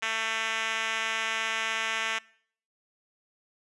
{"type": "tone with band-pass filter", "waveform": "5% pulse", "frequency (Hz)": 223, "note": "A3", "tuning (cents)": 23, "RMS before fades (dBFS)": -30, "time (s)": [0.02, 2.19], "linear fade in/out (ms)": 10, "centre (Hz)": 2600, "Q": 0.9, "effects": ["noise-tail reverb RT60 0.6 s tail -24 dB re dry", "resampled to 24000 Hz"]}